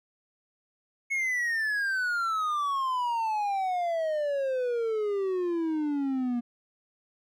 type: exponential sweep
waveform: triangle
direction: down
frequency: 2200 to 236.4 Hz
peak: -24 dBFS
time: 1.1-6.41 s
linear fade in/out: 20 ms
effects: none